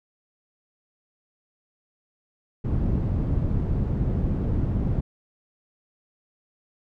white low-pass noise, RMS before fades -24 dBFS, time 2.64-5.01 s, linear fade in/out 10 ms, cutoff 140 Hz, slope 12 dB/octave, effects none

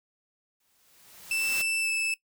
white noise with exponential growth, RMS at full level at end -33 dBFS, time 0.6-1.62 s, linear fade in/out 5 ms, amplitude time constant 220 ms
40% pulse tone with pitch glide, 2653 to 2627 Hz, E7 to E7, +10 to -7 cents, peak -25 dBFS, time 1.31-2.14 s, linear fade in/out 2 ms, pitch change -17 cents, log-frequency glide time 1.81-1.89 s
effects noise-tail reverb RT60 0.1 s tail -20 dB re dry

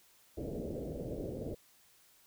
white low-pass noise, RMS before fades -40 dBFS, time 0.37-1.55 s, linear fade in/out 10 ms, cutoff 570 Hz, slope 48 dB/octave, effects white hiss -65 dBFS RMS until 2.26 s

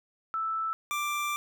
sine / 25% pulse tone pair in turn, 1318.5 / 1178.7 Hz, E6 / D6, 0 / +6 cents, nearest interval major second, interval 194 cents, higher first, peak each -28 / -25 dBFS, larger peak second, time 0.34-0.73 / 0.91-1.36 s, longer second, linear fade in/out 0 ms, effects none

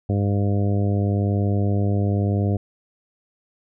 harmonic tone, 100.9 Hz, G#2, 49 cents flat, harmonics 1 / 2 / 3 / 4 / 5 / 6 / 7, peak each -19 / -25 / -29 / -31 / -33 / -35 / -36 dBFS, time 0.09-2.57 s, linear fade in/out 5 ms, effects none

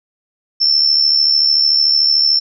sine tone with amplitude modulation, 5360 Hz, E8, 28 cents sharp, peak -7 dBFS, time 0.6-2.4 s, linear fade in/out 20 ms, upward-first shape sine, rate 73.5 Hz, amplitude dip 60%, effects none

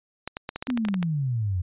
clicks, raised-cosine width 0.3 ms, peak -15 dBFS, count 12, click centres 0.276 / 0.369 / 0.491 / 0.56 / 0.625 / 0.671 / 0.702 / 0.775 / 0.851 / 0.886 / 0.942 / 1.028 s
sine exponential sweep, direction down, 261.6 to 86.1 Hz, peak -23 dBFS, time 0.68-1.62 s, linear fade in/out 10 ms
effects resampled to 8000 Hz

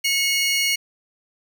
25% pulse tone pair together, 2189 / 2872 Hz, C#7 / F7, -22 / +48 cents, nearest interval perfect fourth, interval 470 cents, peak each -17 / -19 dBFS, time 0.04-0.76 s, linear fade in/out 10 ms, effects none

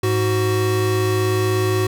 square tone pair together, 105.26 / 372.3 Hz, G#2 / F#4, +24 / +11 cents, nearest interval octave + minor seventh, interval 2187 cents, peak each -20 dBFS, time 0.03-1.87 s, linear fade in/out 5 ms, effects none

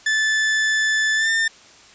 40% pulse tone with pitch glide, 1747 to 1799.2 Hz, A6 to A6, -13 to +38 cents, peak -16 dBFS, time 0.06-1.48 s, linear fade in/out 5 ms, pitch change +51 cents, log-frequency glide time 1.16-1.29 s, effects white hiss -47 dBFS RMS until 1.94 s + resampled to 16000 Hz

